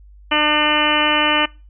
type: harmonic tone with a mistuned harmonic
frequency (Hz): 300.9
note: D4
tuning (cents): +42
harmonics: 1 / 2 / 3 / 4 / 5 / 6 / 7 / 8 / 9 / 10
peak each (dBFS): -23 / -24 / -22 / -22 / -26 / -24 / -26 / -23 / -26 / -20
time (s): 0.31-1.46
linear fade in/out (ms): 10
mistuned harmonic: 10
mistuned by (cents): -18
effects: noise-tail reverb RT60 0.3 s tail -23 dB re dry + added 50 Hz sine -41 dBFS peak until 1.69 s